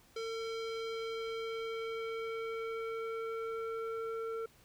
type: tone with low-pass filter sweep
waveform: square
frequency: 451.9 Hz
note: A4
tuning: 46 cents sharp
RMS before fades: -39 dBFS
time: 0.16-4.46 s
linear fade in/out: 5 ms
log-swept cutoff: 5000 to 1200 Hz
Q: 1.5
effects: pink hiss -64 dBFS RMS until 4.64 s